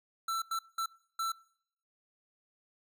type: tone bursts at uneven times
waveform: square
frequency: 1336 Hz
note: E6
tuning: 23 cents sharp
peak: -32 dBFS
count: 4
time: 0.28-0.42 / 0.51-0.59 / 0.78-0.86 / 1.19-1.32 s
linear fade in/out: 5 ms
effects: noise-tail reverb RT60 0.7 s tail -24 dB re dry